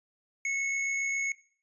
square tone with amplitude modulation, 2195 Hz, C#7, 18 cents flat, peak -28 dBFS, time 0.45-1.32 s, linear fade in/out 2 ms, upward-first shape sine, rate 67.3 Hz, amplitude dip 30%, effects noise-tail reverb RT60 0.5 s tail -19 dB re dry + resampled to 22050 Hz

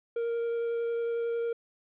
triangle tone with vibrato, 466.2 Hz, A#4, in tune, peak -26 dBFS, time 0.16-1.53 s, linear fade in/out 5 ms, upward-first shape triangle, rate 11 Hz, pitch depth 9 cents each way, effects resampled to 8000 Hz + 11-bit

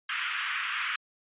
pink band-pass noise, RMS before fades -32 dBFS, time 0.09-0.96 s, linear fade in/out 5 ms, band 1200 to 3200 Hz, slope 48 dB/octave, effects resampled to 8000 Hz

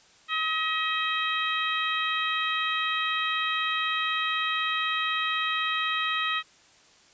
harmonic tone, 636 Hz, D#5, 38 cents sharp, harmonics 2 / 3 / 4 / 5 / 6, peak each -29 / -31 / -32 / -33 / -34 dBFS, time 0.28-6.43 s, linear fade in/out 50 ms, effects white hiss -57 dBFS RMS until 7.13 s + resampled to 16000 Hz

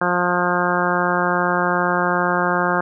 harmonic tone, 177.5 Hz, F3, 28 cents sharp, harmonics 1 / 2 / 3 / 4 / 5 / 6 / 7 / 8 / 9, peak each -25 / -25 / -25 / -25 / -25 / -25 / -25 / -25 / -25 dBFS, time 0.01-2.81 s, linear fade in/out 5 ms, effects none

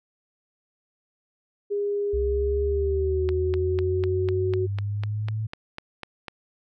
sine tone with pitch glide, 407.2 to 371.3 Hz, G#4 to F#4, -34 to +6 cents, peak -23 dBFS, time 1.7-4.67 s, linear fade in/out 20 ms, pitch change -160 cents, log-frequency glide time 2.63-3.27 s
sine linear sweep, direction up, 64.8 to 110 Hz, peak -25 dBFS, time 2.13-5.47 s, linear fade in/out 10 ms
click train, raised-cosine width 0.3 ms, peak -18 dBFS, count 13, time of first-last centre 3.29-6.283 s, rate 4.01 Hz
effects none

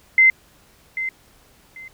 sine tone with echo, 2071 Hz, C7, 18 cents flat, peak -9 dBFS, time 0.18-0.3 s, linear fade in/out 2 ms, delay 790 ms, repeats 2, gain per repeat -13 dB, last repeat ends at 1.88 s, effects pink hiss -54 dBFS RMS until 1.93 s

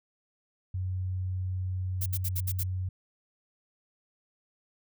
sine tone, 92.5 Hz, F#2, in tune, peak -29 dBFS, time 0.74-2.89 s, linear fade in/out 5 ms
violet noise bursts, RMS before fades -33 dBFS, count 6, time 2.01-2.636 s, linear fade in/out 10 ms, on 51 ms, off 64 ms
effects none

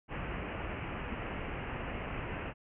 pink low-pass noise, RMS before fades -39 dBFS, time 0.08-2.54 s, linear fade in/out 50 ms, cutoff 2900 Hz, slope 96 dB/octave, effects none

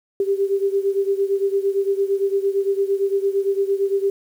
sine beating tone pair, 392 / 400.8 Hz, G4 / G4, 0 / +38 cents, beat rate 8.8 Hz, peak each -19 / -22 dBFS, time 0.2-4.1 s, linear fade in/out 2 ms, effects 8-bit

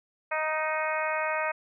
harmonic tone with a mistuned harmonic, 312 Hz, D#4, 5 cents sharp, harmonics 2 / 3 / 4 / 5 / 6 / 7 / 8, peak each -31 / -33 / -34 / -35 / -36 / -36 / -37 dBFS, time 0.31-1.52 s, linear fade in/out 10 ms, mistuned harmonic 5, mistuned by -16 cents, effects none

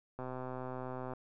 click train, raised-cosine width 1 ms, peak -28 dBFS, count 122, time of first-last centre 0.19-1.135 s, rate 128 Hz, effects none

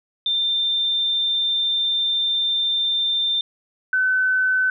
sine tone pair in turn, 3586 / 1515.6 Hz, A7 / F#6, +32 / +41 cents, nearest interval octave + minor third, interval 1491 cents, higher first, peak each -18 / -16 dBFS, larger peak second, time 0.26-3.41 / 3.93-4.7 s, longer first, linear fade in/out 2 ms, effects none

